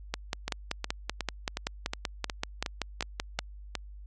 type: two click trains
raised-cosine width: 0.2 ms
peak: -14 / -12 dBFS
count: 10 / 18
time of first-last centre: 0.48-3.753 / 0.14-3.39 s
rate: 2.75 / 5.23 Hz
effects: added 50 Hz sine -43 dBFS peak until 4.06 s + AAC 32 kbps